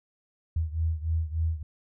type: beating tone pair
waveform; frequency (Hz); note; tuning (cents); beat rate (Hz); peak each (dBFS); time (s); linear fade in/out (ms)
sine; 79.8 / 83.2; D#2 / E2; +44 / +17; 3.4; -27 / -30; 0.56-1.63; 5
effects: none